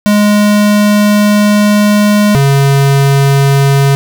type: tone pair in turn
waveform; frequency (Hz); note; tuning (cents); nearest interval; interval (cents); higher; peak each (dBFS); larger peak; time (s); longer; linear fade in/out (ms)
square; 207.7 / 138.62; G#3 / C#3; 0 / 0; perfect fifth; 700; first; -6; neither; 0.06-2.35 / 2.35-3.95; first; 0
effects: 8-bit